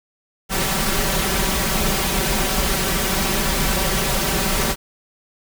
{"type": "noise with comb filter", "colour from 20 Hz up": "pink", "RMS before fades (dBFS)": -20, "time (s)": [0.49, 4.76], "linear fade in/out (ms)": 50, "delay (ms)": 5.2, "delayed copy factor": 0.75, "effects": []}